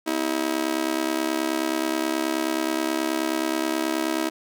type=tone with amplitude modulation; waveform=sawtooth; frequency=321.1 Hz; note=E4; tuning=45 cents flat; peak=-15 dBFS; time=0.06-4.3 s; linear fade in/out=20 ms; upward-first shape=sine; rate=69.4 Hz; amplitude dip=90%; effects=none